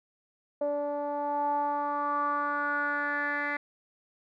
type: tone with low-pass filter sweep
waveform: 10% pulse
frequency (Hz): 290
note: D4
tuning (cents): -22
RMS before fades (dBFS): -30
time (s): 0.61-3.57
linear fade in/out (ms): 5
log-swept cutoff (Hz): 610 to 2000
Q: 5.8
effects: none